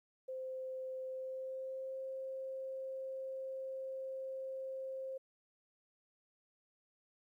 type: tone with pitch glide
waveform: sine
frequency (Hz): 520 to 529.1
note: C5 to C5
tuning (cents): -11 to +19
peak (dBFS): -40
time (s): 0.28-5.18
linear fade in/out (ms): 10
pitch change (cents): +30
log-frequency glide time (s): 1.07-1.98
effects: 13-bit